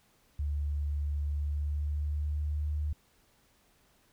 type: tone with pitch glide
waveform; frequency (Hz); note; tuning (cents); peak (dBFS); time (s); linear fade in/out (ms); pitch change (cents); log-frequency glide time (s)
sine; 72.9 to 75.04; D2 to D2; -12 to +38; -29; 0.39-2.93; 5; +50; 1.25-2.74
effects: pink hiss -67 dBFS RMS until 4.12 s